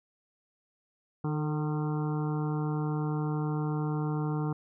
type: harmonic tone with a mistuned harmonic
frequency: 152.2 Hz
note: D#3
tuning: 38 cents flat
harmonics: 1 / 2 / 3 / 5 / 6 / 7 / 8 / 9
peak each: -29 / -35 / -39 / -43 / -45 / -46 / -47 / -48 dBFS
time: 1.24-4.53 s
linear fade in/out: 5 ms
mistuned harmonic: 3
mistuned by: -33 cents
effects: none

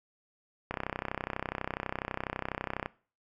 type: click train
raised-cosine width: 0.5 ms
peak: -17 dBFS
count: 70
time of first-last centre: 0.71-2.86 s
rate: 32.1 Hz
effects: noise-tail reverb RT60 0.4 s tail -20 dB re dry

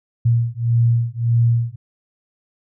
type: beating tone pair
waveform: sine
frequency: 116.54 / 118.24 Hz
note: A#2 / A#2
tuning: 0 / +25 cents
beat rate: 1.7 Hz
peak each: -17 dBFS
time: 0.25-1.76 s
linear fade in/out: 10 ms
effects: none

